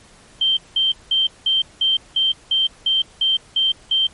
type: tone bursts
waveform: sine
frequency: 3136 Hz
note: G7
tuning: in tune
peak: -14 dBFS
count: 11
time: 0.41-4.07 s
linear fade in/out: 5 ms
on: 160 ms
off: 190 ms
effects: pink hiss -48 dBFS RMS until 4.13 s + MP3 48 kbps